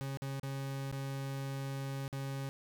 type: tone with dropouts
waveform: 40% pulse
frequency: 136.5 Hz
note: C#3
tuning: 26 cents flat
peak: -36 dBFS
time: 0.01-2.49 s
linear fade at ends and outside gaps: 0 ms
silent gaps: 0.172-0.22 / 0.397-0.432 / 0.914-0.926 / 2.079-2.128 s
effects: none